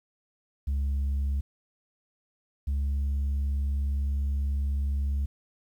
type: tone pair in turn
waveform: sine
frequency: 69.3 / 69.78 Hz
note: C#2 / C#2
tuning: 0 / +12 cents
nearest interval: unison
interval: 12 cents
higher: second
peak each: -22 dBFS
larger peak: neither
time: 0.67-1.41 / 2.67-5.26 s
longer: second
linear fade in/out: 10 ms
effects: tanh soft clip ceiling -24 dBFS + 10-bit